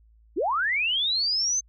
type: linear sweep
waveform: sine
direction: up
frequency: 261.6 to 6330 Hz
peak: -22 dBFS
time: 0.36-1.61 s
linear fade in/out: 20 ms
effects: added 55 Hz sine -54 dBFS peak until 1.68 s